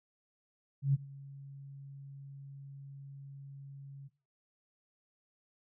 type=tone with ADSR envelope; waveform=sine; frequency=138.59 Hz; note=C#3; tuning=in tune; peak=-22 dBFS; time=0.82-4.09 s; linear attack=120 ms; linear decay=28 ms; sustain=-23 dB; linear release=24 ms; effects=noise-tail reverb RT60 0.3 s tail -17 dB re dry